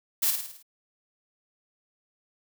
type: noise with echo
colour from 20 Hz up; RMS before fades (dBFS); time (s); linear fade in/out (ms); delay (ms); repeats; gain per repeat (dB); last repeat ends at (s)
blue; -24; 0.22-0.31; 10; 53; 6; -5; 0.628
effects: none